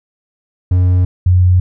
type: tone pair in turn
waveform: triangle / sine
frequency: 90.6 / 90.6 Hz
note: F#2 / F#2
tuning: -36 / -36 cents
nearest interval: unison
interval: 0 cents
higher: neither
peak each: -6 dBFS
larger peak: neither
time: 0.71-1.05 / 1.26-1.6 s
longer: neither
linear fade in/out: 5 ms
effects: none